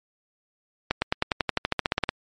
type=accelerating click train; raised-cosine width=0.3 ms; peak=-6 dBFS; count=16; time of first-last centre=0.91-2.091 s; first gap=110 ms; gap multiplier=0.95; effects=MP3 48 kbps